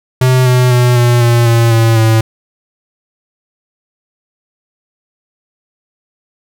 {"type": "tone with pitch steps", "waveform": "square", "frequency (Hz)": [128.2, 125.71, 123.26, 120.86, 118.51, 116.21, 113.95, 111.73], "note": ["C3", "B2", "B2", "B2", "A#2", "A#2", "A#2", "A2"], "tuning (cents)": [-35, 31, -3, -37, 29, -5, -39, 27], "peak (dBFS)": -7, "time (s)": [0.21, 2.21], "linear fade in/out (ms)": 5, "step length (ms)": 250, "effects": []}